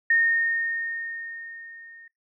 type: tone with level ramp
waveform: sine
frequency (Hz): 1839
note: A#6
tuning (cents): -24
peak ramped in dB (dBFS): -16 to -45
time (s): 0.1-2.08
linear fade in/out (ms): 5
effects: noise-tail reverb RT60 0.2 s tail -23 dB re dry